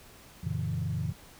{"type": "chord", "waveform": "sine", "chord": "F# dominant seventh", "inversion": "none", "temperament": "equal with one note detuned", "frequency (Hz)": [92.5, 116.54, 141.99, 164.81], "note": ["F#2", "A#2", "C#3", "E3"], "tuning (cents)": [0, 0, 42, 0], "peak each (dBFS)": -34, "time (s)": [0.43, 1.13], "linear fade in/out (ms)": 10, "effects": ["tanh soft clip ceiling -21 dBFS", "pink hiss -53 dBFS RMS until 1.39 s"]}